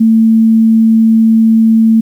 sine tone, 223.7 Hz, A3, 29 cents sharp, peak -4 dBFS, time 0-2.01 s, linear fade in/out 10 ms, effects 7-bit

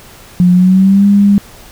sine tone with pitch glide, 178.6 to 201.6 Hz, F3 to G3, +39 to +49 cents, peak -4 dBFS, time 0.4-1.38 s, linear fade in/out 0 ms, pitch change +210 cents, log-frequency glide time 0.52-1.06 s, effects pink hiss -37 dBFS RMS until 1.71 s

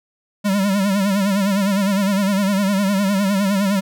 square tone with vibrato, 197.8 Hz, G3, 16 cents sharp, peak -16 dBFS, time 0.44-3.81 s, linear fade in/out 20 ms, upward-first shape sine, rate 9.8 Hz, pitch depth 80 cents each way, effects none

